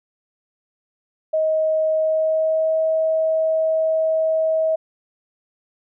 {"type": "tone with pitch glide", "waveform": "sine", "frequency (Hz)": [630, 638.8], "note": ["D#5", "D#5"], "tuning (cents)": [21, 45], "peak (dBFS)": -16, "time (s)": [1.33, 4.76], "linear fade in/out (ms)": 10, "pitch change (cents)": 24, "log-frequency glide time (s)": [1.92, 2.8], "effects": []}